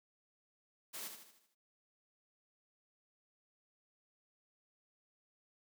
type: noise with echo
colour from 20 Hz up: white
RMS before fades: -45 dBFS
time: 0.93-1.09 s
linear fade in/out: 20 ms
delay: 77 ms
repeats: 6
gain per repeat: -6 dB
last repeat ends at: 1.552 s
effects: high-pass 200 Hz 12 dB/octave